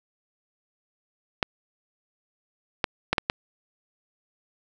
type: clicks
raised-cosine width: 0.3 ms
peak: -5 dBFS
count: 5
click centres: 1.428 / 2.842 / 3.13 / 3.182 / 3.299 s
effects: none